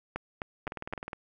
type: two click trains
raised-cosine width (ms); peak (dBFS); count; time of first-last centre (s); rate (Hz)
0.5; -18 / -22; 4 / 10; 0.16-0.935 / 0.67-1.132; 3.87 / 19.5
effects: none